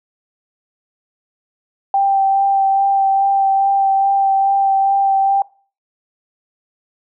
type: tone with vibrato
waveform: sine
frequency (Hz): 784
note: G5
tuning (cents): 0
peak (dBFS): -11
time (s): 1.94-5.42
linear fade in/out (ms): 2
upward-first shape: sine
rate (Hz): 2.4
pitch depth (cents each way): 13
effects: noise-tail reverb RT60 0.4 s tail -22 dB re dry